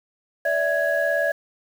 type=tone cluster; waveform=sine; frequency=578 / 656 / 1666 Hz; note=D5 / E5 / G#6; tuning=-28 / -9 / +5 cents; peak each=-23 dBFS; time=0.45-1.32 s; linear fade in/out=5 ms; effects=tanh soft clip ceiling -10 dBFS + 7-bit